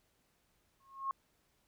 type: tone with exponential growth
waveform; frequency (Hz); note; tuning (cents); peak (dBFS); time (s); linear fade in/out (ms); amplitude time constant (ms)
sine; 1083; C#6; -41; -30; 0.8-1.11; 1; 67
effects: pink hiss -75 dBFS RMS until 1.67 s